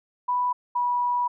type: tone pair in turn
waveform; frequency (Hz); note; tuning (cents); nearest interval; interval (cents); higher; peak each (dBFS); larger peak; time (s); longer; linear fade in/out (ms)
sine; 987.8 / 975.3; B5 / B5; 0 / -22; unison; 22; first; -21; neither; 0.28-0.53 / 0.75-1.28; second; 10
effects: none